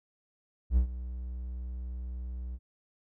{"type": "tone with ADSR envelope", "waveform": "triangle", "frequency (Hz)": 61.74, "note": "B1", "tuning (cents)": 0, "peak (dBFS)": -17, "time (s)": [0.7, 2.59], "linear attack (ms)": 69, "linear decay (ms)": 97, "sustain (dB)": -16, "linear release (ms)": 47, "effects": []}